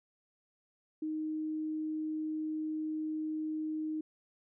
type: tone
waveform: sine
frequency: 311.1 Hz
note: D#4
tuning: in tune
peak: -33 dBFS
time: 1.02-4.01 s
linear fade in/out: 5 ms
effects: none